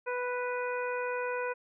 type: harmonic tone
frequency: 493.9 Hz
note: B4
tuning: in tune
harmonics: 1 / 2 / 3 / 4 / 5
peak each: -33 / -37 / -38 / -46 / -42 dBFS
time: 0.06-1.54 s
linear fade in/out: 20 ms
effects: none